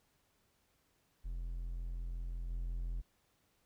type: tone with level steps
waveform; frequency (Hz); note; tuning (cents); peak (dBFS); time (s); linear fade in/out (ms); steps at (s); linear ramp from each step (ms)
triangle; 42.77; F1; -35; -36 / -34; 1.24-3.02; 20; 2.5; 2
effects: pink hiss -75 dBFS RMS until 3.65 s